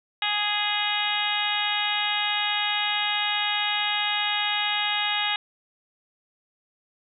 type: harmonic tone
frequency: 415.3 Hz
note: G#4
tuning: in tune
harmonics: 2 / 3 / 4 / 5 / 6 / 7 / 8 / 9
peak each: -30 / -35 / -32 / -31 / -32 / -30 / -32 / -30 dBFS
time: 0.22-5.36 s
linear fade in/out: 2 ms
effects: none